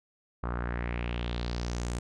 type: tone with low-pass filter sweep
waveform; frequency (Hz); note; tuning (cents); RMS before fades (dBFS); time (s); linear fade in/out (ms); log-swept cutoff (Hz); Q
sawtooth; 59.5; A#1; +36; -33; 0.43-1.99; 5; 1200 to 8400; 3.2
effects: none